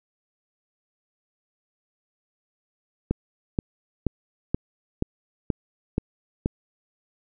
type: click train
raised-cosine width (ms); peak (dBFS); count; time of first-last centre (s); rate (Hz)
3; -9; 8; 3.11-6.459; 2.09
effects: none